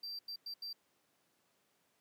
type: tone bursts at uneven times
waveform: triangle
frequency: 4699 Hz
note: D8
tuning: in tune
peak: -40 dBFS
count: 4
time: 0.03-0.19 / 0.28-0.36 / 0.46-0.54 / 0.62-0.73 s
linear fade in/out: 5 ms
effects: pink hiss -75 dBFS RMS until 2 s + high-pass 200 Hz 12 dB/octave